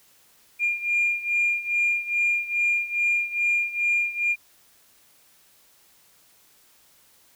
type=beating tone pair; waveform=sine; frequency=2407 / 2409.4 Hz; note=D7 / D7; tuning=+42 / +44 cents; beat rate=2.4 Hz; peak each=-22 / -25 dBFS; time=0.59-4.36 s; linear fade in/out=50 ms; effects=tanh soft clip ceiling -15 dBFS + white hiss -58 dBFS RMS until 7.35 s